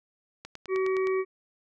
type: click train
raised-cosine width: 0.2 ms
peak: -23 dBFS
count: 7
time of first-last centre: 0.45-1.071 s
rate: 9.66 Hz
type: harmonic tone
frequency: 378.4 Hz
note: F#4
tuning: 39 cents sharp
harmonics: 1 / 3 / 5 / 6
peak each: -24 / -36 / -42 / -39 dBFS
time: 0.68-1.25 s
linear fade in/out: 50 ms
effects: none